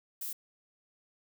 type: noise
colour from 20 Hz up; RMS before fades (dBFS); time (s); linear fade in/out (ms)
violet; -38; 0.21-0.33; 5
effects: none